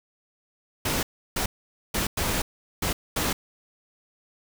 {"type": "noise bursts at uneven times", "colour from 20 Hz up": "pink", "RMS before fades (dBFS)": -26, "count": 6, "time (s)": [[0.85, 1.03], [1.36, 1.46], [1.94, 2.07], [2.17, 2.42], [2.82, 2.93], [3.16, 3.33]], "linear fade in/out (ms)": 5, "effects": []}